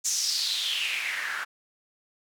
white noise with band-pass filter sweep, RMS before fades -29 dBFS, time 0.04-1.45 s, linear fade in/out 20 ms, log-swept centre 6700 to 1400 Hz, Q 4.8, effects none

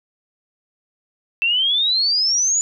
sine exponential sweep, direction up, 2654 to 7000 Hz, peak -15 dBFS, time 1.42-2.61 s, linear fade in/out 0 ms, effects none

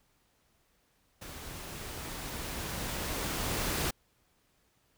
pink noise with level ramp, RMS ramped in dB -45 to -31 dBFS, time 1.21-3.91 s, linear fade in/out 10 ms, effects pink hiss -71 dBFS RMS until 4.97 s

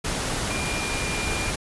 sine tone in noise, 2400 Hz, D7, 37 cents sharp, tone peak -31 dBFS, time 0.5-1.51 s, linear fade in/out 10 ms, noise pink, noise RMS -27 dBFS, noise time 0.04-1.56 s, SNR -7 dB, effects resampled to 24000 Hz

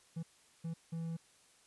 triangle tone bursts at uneven times, 165 Hz, E3, 2 cents sharp, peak -35 dBFS, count 3, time 0.16-0.23 / 0.64-0.74 / 0.92-1.17 s, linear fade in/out 10 ms, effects white hiss -66 dBFS RMS until 1.66 s + resampled to 24000 Hz

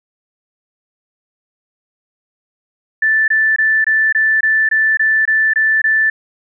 sine tone bursts, 1760 Hz, A6, in tune, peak -10 dBFS, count 11, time 3.02-6.1 s, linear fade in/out 5 ms, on 260 ms, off 22 ms, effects none

